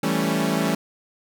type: chord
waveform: sawtooth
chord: A dominant seventh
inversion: second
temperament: equal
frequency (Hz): 164.81 / 196 / 220 / 277.2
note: E3 / G3 / A3 / C#4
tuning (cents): 0 / 0 / 0 / 0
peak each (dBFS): -22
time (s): 0.03-0.75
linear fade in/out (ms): 5
effects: none